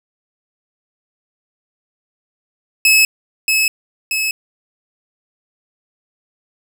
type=tone with echo; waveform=sawtooth; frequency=2587 Hz; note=E7; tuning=33 cents flat; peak=-5 dBFS; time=2.85-3.05 s; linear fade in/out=2 ms; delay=630 ms; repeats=2; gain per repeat=-4 dB; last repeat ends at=4.31 s; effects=none